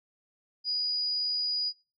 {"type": "tone", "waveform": "sine", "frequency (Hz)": 4911, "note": "D#8", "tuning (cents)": -23, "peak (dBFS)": -27, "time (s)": [0.64, 1.73], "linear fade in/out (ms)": 50, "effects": ["noise-tail reverb RT60 0.3 s tail -18 dB re dry", "AAC 32 kbps"]}